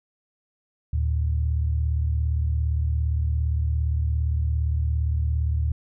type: tone pair together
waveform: sine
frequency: 75.9 / 113.33 Hz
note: D#2 / A#2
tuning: -42 / -48 cents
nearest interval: perfect fifth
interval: 694 cents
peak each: -21 / -28 dBFS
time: 0.93-5.72 s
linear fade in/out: 5 ms
effects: none